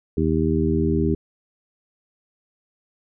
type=harmonic tone with a mistuned harmonic; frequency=79.5 Hz; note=D#2; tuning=38 cents sharp; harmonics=1 / 2 / 3 / 4 / 5; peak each=-24 / -24 / -24 / -24 / -24 dBFS; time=0.17-1.15 s; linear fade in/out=5 ms; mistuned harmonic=1; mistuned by=+17 cents; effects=none